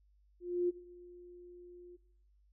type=tone with ADSR envelope; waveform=sine; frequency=353.5 Hz; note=F4; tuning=21 cents sharp; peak=-27 dBFS; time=0.4-1.97 s; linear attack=290 ms; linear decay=22 ms; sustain=-23 dB; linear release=18 ms; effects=noise-tail reverb RT60 0.7 s tail -17 dB re dry + added 50 Hz sine -65 dBFS peak until 2.52 s